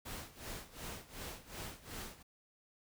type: noise with tremolo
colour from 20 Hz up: pink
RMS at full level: -44 dBFS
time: 0.05-2.23 s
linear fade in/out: 10 ms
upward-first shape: sine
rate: 2.7 Hz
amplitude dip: 85%
effects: none